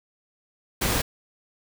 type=noise; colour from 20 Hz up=pink; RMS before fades=-24 dBFS; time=0.81-1.02 s; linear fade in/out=10 ms; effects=none